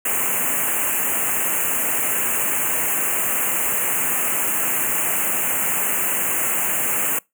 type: band-stop noise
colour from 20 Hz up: white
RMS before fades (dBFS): -21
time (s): 0.05-7.19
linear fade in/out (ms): 5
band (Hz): 2900 to 6700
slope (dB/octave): 96
effects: noise-tail reverb RT60 0.2 s tail -25 dB re dry + high-pass 150 Hz 12 dB/octave